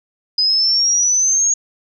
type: exponential sweep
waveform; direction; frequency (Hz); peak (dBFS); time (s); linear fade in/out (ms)
sine; up; 4978 to 6645; -12; 0.38-1.54; 5
effects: none

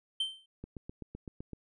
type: tone with exponential decay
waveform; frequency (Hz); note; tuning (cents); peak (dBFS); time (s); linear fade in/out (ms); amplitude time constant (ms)
triangle; 3113; G7; -13; -25; 0.2-0.46; 5; 56
type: click train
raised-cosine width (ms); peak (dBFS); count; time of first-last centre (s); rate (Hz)
3; -29; 8; 0.64-1.533; 7.84
effects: resampled to 24000 Hz

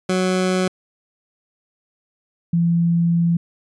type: tone pair in turn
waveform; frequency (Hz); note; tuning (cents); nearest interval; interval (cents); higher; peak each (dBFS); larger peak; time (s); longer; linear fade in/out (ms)
20% pulse / sine; 185 / 169.64; F#3 / E3; 0 / +50; major second; 150; first; -12 / -14; first; 0.09-0.68 / 2.53-3.37; second; 5
effects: resampled to 22050 Hz

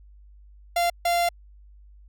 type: tone bursts at uneven times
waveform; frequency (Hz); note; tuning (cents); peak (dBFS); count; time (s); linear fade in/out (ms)
45% pulse; 692; F5; -16; -20; 2; 0.76-0.9 / 1.05-1.29; 5
effects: added 50 Hz sine -47 dBFS peak until 2.08 s

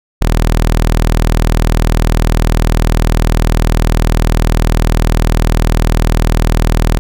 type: tone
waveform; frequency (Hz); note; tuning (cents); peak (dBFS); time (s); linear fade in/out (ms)
sawtooth; 40; D#1; +49; -5; 0.21-6.99; 0
effects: none

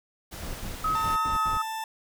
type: noise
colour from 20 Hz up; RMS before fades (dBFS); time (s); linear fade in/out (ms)
pink; -40; 0.31-1.16; 20
type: noise bursts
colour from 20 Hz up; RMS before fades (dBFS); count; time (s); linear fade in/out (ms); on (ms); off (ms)
brown; -35; 6; 0.42-1.575; 2; 120; 87
type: tone with tremolo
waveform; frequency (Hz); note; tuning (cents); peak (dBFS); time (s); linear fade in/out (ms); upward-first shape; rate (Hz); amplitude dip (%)
sine; 1275; D#6; +42; -23; 0.84-1.62; 5; sine; 3.9; 25
type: tone with pitch glide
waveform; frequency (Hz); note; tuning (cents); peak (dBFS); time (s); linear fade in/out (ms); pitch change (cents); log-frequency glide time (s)
40% pulse; 897 to 885.2; A5 to A5; +33 to +10; -30; 0.95-1.84; 2; -23; 1.3-1.41
effects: none

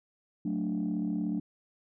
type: chord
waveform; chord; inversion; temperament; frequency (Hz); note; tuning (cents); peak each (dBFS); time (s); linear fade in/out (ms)
sine; D major; first; just; 183.54 / 220.2 / 293.7; F#3 / A3 / D4; -14 / +2 / 0; -32; 0.45-1.4; 5
effects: tanh soft clip ceiling -23 dBFS

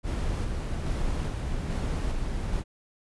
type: noise with tremolo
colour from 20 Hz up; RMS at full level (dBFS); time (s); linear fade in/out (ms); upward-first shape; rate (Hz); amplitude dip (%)
brown; -28; 0.03-2.64; 50; square; 1.2; 25
effects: resampled to 24000 Hz

